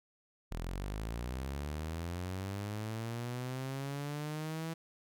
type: linear sweep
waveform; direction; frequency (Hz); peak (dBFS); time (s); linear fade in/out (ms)
sawtooth; up; 38.89 to 164.8; -33; 0.51-4.74; 10
effects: none